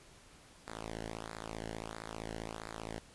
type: tone with flanger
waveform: sawtooth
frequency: 55.2 Hz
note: A1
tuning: 6 cents sharp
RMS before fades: -44 dBFS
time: 0.67-2.99 s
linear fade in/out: 10 ms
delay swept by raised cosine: 0.33 to 0.84 ms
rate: 1.5 Hz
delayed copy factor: -1
effects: pink hiss -59 dBFS RMS until 3.14 s + resampled to 24000 Hz